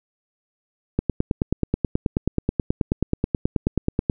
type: click train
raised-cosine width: 3 ms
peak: -6 dBFS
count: 30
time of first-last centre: 0.99-4.098 s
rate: 9.33 Hz
effects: none